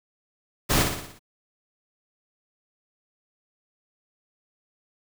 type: noise with echo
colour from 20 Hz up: pink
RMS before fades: -21 dBFS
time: 0.69-0.84 s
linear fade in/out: 20 ms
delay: 59 ms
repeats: 6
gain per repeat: -5 dB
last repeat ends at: 1.194 s
effects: none